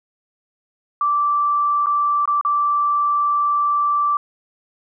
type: tone with dropouts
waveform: sine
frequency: 1168 Hz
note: D6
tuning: 10 cents flat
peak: -15 dBFS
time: 1.01-4.17 s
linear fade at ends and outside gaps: 2 ms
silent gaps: 1.86-1.868 / 2.256-2.276 / 2.412-2.449 s
effects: none